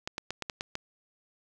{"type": "clicks", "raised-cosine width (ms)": 0.2, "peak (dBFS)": -16, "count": 7, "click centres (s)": [0.075, 0.181, 0.306, 0.423, 0.498, 0.609, 0.754], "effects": []}